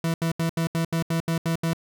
40% pulse tone bursts, 164.81 Hz, E3, in tune, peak -21 dBFS, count 10, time 0.04-1.733 s, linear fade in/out 2 ms, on 100 ms, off 77 ms, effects none

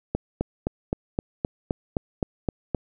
click train, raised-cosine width 2 ms, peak -10 dBFS, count 11, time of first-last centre 0.15-2.747 s, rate 3.85 Hz, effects none

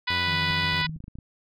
harmonic tone, 493.9 Hz, B4, in tune, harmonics 2 / 3 / 4 / 5 / 6 / 7 / 8 / 9 / 10, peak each -31 / -33 / -28 / -33 / -34 / -32 / -34 / -37 / -38 dBFS, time 0.07-0.87 s, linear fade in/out 10 ms
sawtooth tone, 89.1 Hz, F2, 35 cents sharp, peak -28 dBFS, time 0.1-0.82 s, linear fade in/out 0 ms
sine tone with tremolo, 158.3 Hz, D#3, 30 cents sharp, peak -29 dBFS, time 0.25-0.99 s, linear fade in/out 50 ms, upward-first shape sine, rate 13 Hz, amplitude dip 40%
clicks, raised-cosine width 5 ms, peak -28 dBFS, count 11, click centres 0.504 / 0.64 / 0.735 / 0.847 / 0.895 / 0.963 / 1.004 / 1.041 / 1.081 / 1.155 / 1.187 s
effects none

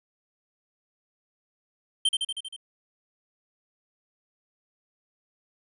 square tone with echo, 3131 Hz, G7, 3 cents flat, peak -20 dBFS, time 2.05-2.09 s, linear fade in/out 5 ms, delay 79 ms, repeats 6, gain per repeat -3 dB, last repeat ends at 2.564 s, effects resampled to 24000 Hz

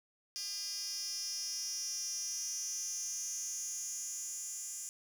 10% pulse tone with high-pass filter sweep, 403.4 Hz, G4, 50 cents sharp, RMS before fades -40 dBFS, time 0.36-4.89 s, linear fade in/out 0 ms, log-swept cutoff 4800 to 7400 Hz, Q 6.5, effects 11-bit

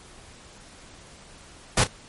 pink noise with echo, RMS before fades -19 dBFS, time 1.77-1.84 s, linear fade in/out 5 ms, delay 33 ms, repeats 1, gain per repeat -14 dB, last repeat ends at 1.873 s, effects pink hiss -48 dBFS RMS until 2.08 s + MP3 48 kbps

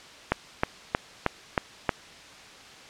click train, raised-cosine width 0.5 ms, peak -6 dBFS, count 6, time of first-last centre 0.32-1.892 s, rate 3.18 Hz, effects white hiss -47 dBFS RMS until 2.89 s + low-pass 5000 Hz 12 dB/octave

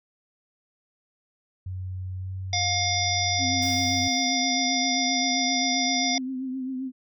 sine tone with pitch glide, 92.7 to 94.27 Hz, F#2 to F#2, +4 to +33 cents, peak -30 dBFS, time 1.66-4.08 s, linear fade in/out 5 ms, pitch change +29 cents, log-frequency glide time 2.17-2.31 s
harmonic tone, 711 Hz, F5, 31 cents sharp, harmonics 1 / 3 / 5 / 7 / 8, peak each -29 / -29 / -29 / -29 / -29 dBFS, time 2.53-6.18 s, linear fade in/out 2 ms
sine tone with vibrato, 260.3 Hz, C4, 9 cents flat, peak -28 dBFS, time 3.38-6.92 s, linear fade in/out 50 ms, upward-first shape triangle, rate 7.6 Hz, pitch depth 52 cents each way
white noise with exponential decay, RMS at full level -41 dBFS, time 3.62-5.05 s, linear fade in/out 2 ms, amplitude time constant 310 ms
effects none

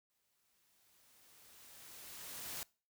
white noise with exponential growth, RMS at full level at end -43 dBFS, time 0.1-2.63 s, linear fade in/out 0 ms, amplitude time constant 550 ms, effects noise-tail reverb RT60 0.4 s tail -24 dB re dry

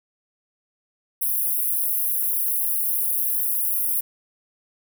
white high-pass noise, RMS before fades -23 dBFS, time 1.21-4.01 s, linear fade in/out 10 ms, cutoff 10000 Hz, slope 96 dB/octave, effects none

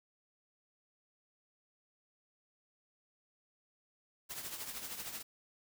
white noise with tremolo, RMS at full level -41 dBFS, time 4.29-5.23 s, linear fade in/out 20 ms, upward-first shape triangle, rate 13 Hz, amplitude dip 65%, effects none

